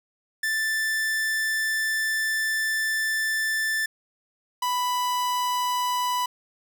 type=tone pair in turn; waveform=45% pulse; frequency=1765 / 990.6 Hz; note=A6 / B5; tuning=+5 / +5 cents; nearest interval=minor seventh; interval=1000 cents; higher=first; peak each=-23 dBFS; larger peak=neither; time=0.43-3.86 / 4.62-6.26 s; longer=first; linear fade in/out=5 ms; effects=none